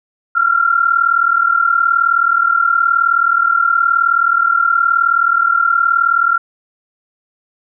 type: tone pair together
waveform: sine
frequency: 1357.9 / 1396.9 Hz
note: F6 / F6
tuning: -49 / 0 cents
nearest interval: unison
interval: 49 cents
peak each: -13 dBFS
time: 0.35-6.38 s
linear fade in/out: 10 ms
effects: none